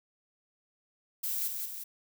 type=noise with echo; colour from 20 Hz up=violet; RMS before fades=-33 dBFS; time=1.23-1.48 s; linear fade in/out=10 ms; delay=180 ms; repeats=2; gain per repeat=-4 dB; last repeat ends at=1.84 s; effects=none